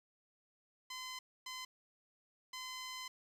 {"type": "tone bursts at uneven times", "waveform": "10% pulse", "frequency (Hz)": 1025, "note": "C6", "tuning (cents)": -36, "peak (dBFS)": -35, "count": 3, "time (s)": [[0.9, 1.19], [1.46, 1.65], [2.53, 3.08]], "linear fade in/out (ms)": 5, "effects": ["low-pass 12000 Hz 12 dB/octave", "11-bit"]}